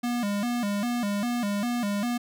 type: tone with vibrato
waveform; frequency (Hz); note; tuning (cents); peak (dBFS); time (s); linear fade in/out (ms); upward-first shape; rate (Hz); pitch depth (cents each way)
square; 221.3; A3; +10; -26; 0.03-2.18; 10; square; 2.5; 150
effects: none